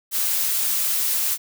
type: noise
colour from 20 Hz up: blue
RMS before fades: -22 dBFS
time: 0.11-1.38 s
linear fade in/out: 50 ms
effects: none